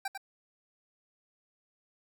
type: tone with echo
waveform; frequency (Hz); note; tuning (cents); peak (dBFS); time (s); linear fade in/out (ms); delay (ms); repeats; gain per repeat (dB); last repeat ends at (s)
25% pulse; 784; G5; 0; -28; 0.05-0.08; 5; 97; 1; -6; 0.177
effects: none